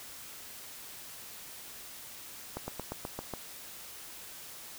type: slowing click train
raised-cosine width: 1 ms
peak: -22 dBFS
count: 7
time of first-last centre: 2.57-3.337 s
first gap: 110 ms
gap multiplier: 1.06
effects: white hiss -47 dBFS RMS until 4.78 s